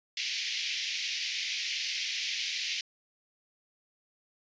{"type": "band-pass noise", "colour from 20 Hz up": "pink", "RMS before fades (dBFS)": -34, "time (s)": [0.17, 2.81], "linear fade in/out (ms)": 2, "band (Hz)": [2100, 5900], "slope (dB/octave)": 48, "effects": ["resampled to 16000 Hz"]}